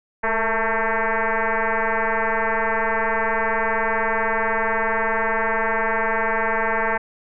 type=tone with frequency modulation; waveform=sine; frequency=458.1 Hz; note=A#4; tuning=30 cents flat; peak=-18 dBFS; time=0.23-6.98 s; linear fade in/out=10 ms; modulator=224 Hz; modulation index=7; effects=none